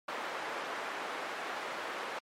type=band-pass noise; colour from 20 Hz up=white; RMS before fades=-39 dBFS; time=0.08-2.19 s; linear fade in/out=5 ms; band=410 to 1500 Hz; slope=12 dB/octave; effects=MP3 64 kbps